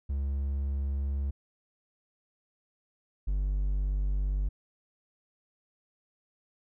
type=tone pair in turn; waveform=triangle; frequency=69.3 / 48.82 Hz; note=C#2 / G1; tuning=0 / -6 cents; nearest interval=tritone; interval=606 cents; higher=first; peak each=-26 / -24 dBFS; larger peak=second; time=0.09-1.31 / 3.27-4.49 s; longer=neither; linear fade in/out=10 ms; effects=none